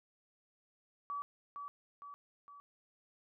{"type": "tone with echo", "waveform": "sine", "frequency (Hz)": 1145, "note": "D6", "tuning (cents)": -44, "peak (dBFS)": -37, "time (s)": [1.1, 1.22], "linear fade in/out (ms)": 0, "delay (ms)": 460, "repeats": 3, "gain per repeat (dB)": -5, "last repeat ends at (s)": 2.6, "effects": []}